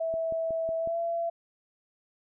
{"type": "tone with pitch glide", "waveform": "sine", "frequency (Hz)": [654, 675.5], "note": ["E5", "E5"], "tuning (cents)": [-14, 42], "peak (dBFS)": -27, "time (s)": [0, 1.3], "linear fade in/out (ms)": 10, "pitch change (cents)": 56, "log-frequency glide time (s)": [0.78, 0.98]}
{"type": "click train", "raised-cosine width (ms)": 2, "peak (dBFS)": -29, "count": 5, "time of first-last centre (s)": [0.14, 0.874], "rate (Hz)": 5.45}
{"effects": []}